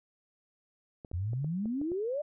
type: clicks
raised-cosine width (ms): 2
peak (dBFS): -31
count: 7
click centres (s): 1.048 / 1.115 / 1.333 / 1.445 / 1.657 / 1.815 / 1.918
type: exponential sweep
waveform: sine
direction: up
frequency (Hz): 82.41 to 615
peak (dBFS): -30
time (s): 1.13-2.22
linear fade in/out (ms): 10
effects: none